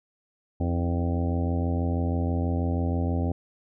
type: harmonic tone with a mistuned harmonic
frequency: 86.2 Hz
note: F2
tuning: 22 cents flat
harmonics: 1 / 2 / 3 / 4 / 5 / 6 / 7 / 8 / 9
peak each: -25 / -32 / -30 / -37 / -39 / -39 / -39 / -44 / -39 dBFS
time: 0.6-3.32 s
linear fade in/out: 5 ms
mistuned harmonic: 4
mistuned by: -68 cents
effects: none